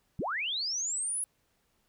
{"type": "linear sweep", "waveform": "sine", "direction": "up", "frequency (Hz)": [100.1, 10670], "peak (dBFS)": -30, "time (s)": [0.19, 1.24], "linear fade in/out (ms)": 0, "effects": ["pink hiss -73 dBFS RMS until 1.88 s"]}